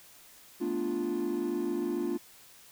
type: chord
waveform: triangle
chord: B half-diminished seventh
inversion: third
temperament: equal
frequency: 220 / 246.9 / 293.7 / 349.2 Hz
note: A3 / B3 / D4 / F4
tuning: 0 / 0 / 0 / 0 cents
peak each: -35 / -34 / -32 / -29 dBFS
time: 0.6-2.18 s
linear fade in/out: 20 ms
effects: tanh soft clip ceiling -22 dBFS + white hiss -55 dBFS RMS until 2.71 s